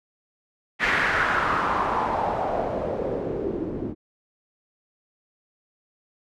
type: noise with low-pass filter sweep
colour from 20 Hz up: white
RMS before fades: -25 dBFS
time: 0.79-3.95 s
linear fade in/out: 50 ms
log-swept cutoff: 2000 to 290 Hz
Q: 3.2
effects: none